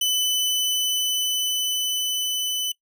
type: tone with level ramp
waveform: sawtooth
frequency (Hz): 3004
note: F#7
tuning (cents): +26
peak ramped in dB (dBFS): -16 to -20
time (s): 0.01-2.72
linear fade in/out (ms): 5
effects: noise-tail reverb RT60 0.1 s tail -21 dB re dry